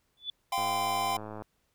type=tone with exponential growth; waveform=sine; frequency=3471 Hz; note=A7; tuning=24 cents flat; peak=-29 dBFS; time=0.17-0.3 s; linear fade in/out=2 ms; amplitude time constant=28 ms
type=chord; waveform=square; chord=F suspended second; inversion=none; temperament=equal with one note detuned; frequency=698.5 / 784 / 1023.8 Hz; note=F5 / G5 / C6; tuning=0 / 0 / -38 cents; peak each=-36 / -32 / -32 dBFS; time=0.52-1.17 s; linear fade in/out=5 ms
type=click train; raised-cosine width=1 ms; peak=-27 dBFS; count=91; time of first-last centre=0.58-1.421 s; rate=107 Hz
effects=pink hiss -74 dBFS RMS until 1.74 s